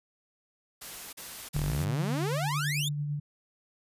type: noise bursts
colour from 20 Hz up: white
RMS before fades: -42 dBFS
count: 3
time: 0.81-1.85 s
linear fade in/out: 10 ms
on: 320 ms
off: 40 ms
type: tone with tremolo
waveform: sine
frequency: 146.5 Hz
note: D3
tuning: 4 cents flat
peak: -28 dBFS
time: 1.54-3.2 s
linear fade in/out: 10 ms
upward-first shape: sine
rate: 9 Hz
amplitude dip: 30%
type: exponential sweep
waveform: sawtooth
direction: up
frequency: 32.87 to 3729 Hz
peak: -27 dBFS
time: 1.55-2.89 s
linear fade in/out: 10 ms
effects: resampled to 32000 Hz